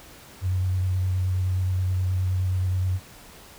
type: tone with vibrato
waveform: sine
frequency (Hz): 92.5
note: F#2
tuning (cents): 0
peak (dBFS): -21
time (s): 0.41-3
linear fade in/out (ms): 50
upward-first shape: square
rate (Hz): 9.5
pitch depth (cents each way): 14
effects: pink hiss -47 dBFS RMS until 3.58 s